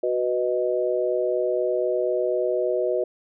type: chord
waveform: sine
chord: B major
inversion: second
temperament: equal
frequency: 370 / 493.9 / 622.3 Hz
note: F#4 / B4 / D#5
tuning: 0 / 0 / 0 cents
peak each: -25 dBFS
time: 0.03-3.04 s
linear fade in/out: 5 ms
effects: none

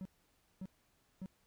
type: tone bursts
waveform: triangle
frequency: 188.3 Hz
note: F#3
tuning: 31 cents sharp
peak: -39 dBFS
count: 3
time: 0.01-1.259 s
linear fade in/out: 0 ms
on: 43 ms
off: 560 ms
effects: pink hiss -74 dBFS RMS until 1.46 s

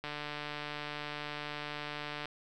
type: click train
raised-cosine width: 0.3 ms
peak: -23 dBFS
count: 329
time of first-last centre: 0.04-2.256 s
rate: 148 Hz
effects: none

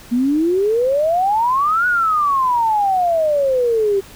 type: exponential two-way sweep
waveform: sine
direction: up then down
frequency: 233.1 to 1480 to 385.1 Hz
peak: -13 dBFS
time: 0.11-4.01 s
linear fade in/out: 20 ms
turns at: 1.87 s
effects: pink hiss -41 dBFS RMS until 4.15 s

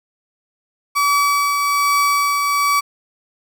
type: tone with tremolo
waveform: 35% pulse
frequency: 1144 Hz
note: D6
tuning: 46 cents flat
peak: -11 dBFS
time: 0.95-2.81 s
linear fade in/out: 20 ms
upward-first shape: triangle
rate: 1.2 Hz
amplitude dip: 35%
effects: none

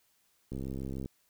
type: click train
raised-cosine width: 3 ms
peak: -26 dBFS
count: 37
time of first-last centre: 0.52-1.059 s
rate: 66.8 Hz
effects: white hiss -71 dBFS RMS until 1.29 s

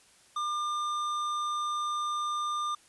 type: tone with tanh clipping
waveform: sine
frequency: 1200 Hz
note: D6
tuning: 37 cents sharp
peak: -31 dBFS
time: 0.36-2.75 s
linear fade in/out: 5 ms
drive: 13 dB
effects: white hiss -60 dBFS RMS until 2.88 s + resampled to 24000 Hz

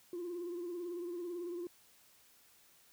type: tone with vibrato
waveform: sine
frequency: 349.2 Hz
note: F4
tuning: in tune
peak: -37 dBFS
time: 0.13-1.67 s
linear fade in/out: 2 ms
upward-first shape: triangle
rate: 18 Hz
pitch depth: 68 cents each way
effects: tanh soft clip ceiling -36 dBFS + white hiss -65 dBFS RMS until 2.92 s

